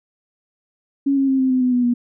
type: tone with pitch steps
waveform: sine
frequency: 277.2 / 271.8 / 266.5 / 261.3 / 256.3 / 251.3 / 246.4 / 241.6 Hz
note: C#4 / C#4 / C4 / C4 / C4 / B3 / B3 / B3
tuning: 0 / -34 / +32 / -2 / -36 / +30 / -4 / -38 cents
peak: -14 dBFS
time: 1.06-1.94 s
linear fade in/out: 10 ms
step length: 110 ms
effects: none